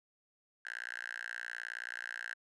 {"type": "tone with high-pass filter", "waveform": "5% pulse", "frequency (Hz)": 59, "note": "A#1", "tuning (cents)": 22, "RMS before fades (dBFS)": -43, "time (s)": [0.65, 2.34], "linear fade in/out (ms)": 5, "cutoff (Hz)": 1600, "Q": 9.2, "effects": ["resampled to 24000 Hz"]}